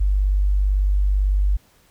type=tone; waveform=sine; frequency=49 Hz; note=G1; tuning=in tune; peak=-15 dBFS; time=0-1.57 s; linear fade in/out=10 ms; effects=pink hiss -57 dBFS RMS until 1.9 s